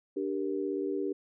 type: chord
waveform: sine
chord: G minor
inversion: second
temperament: equal with one note detuned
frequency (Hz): 293.7 / 392 / 469.1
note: D4 / G4 / Bb4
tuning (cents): 0 / 0 / +11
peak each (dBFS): -34 / -32 / -38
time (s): 0.16-1.13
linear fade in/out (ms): 10
effects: none